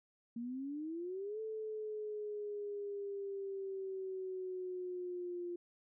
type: exponential two-way sweep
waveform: sine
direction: up then down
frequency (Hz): 230 to 440 to 348.7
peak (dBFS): -39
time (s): 0.36-5.56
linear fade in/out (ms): 5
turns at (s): 1.4
effects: none